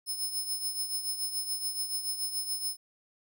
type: tone with tremolo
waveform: 15% pulse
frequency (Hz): 5210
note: E8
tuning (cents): -21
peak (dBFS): -23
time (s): 0.06-2.77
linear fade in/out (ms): 50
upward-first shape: triangle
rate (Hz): 7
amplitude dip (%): 70
effects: none